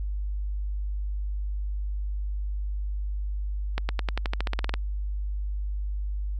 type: accelerating click train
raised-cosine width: 0.3 ms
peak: -12 dBFS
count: 14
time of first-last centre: 3.78-4.74 s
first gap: 110 ms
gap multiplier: 0.93
effects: added 50 Hz sine -27 dBFS peak until 6.39 s